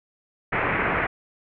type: low-pass noise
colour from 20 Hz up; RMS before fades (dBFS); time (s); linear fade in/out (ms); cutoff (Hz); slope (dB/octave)
white; -24; 0.52-1.07; 10; 2300; 48
effects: none